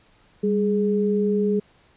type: tone pair together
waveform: sine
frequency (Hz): 198.9 / 417.9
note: G3 / G#4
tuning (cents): +25 / +11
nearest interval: octave + minor second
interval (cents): 1286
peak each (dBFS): -21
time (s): 0.43-1.6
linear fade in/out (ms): 10
effects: pink hiss -58 dBFS RMS until 1.96 s + resampled to 8000 Hz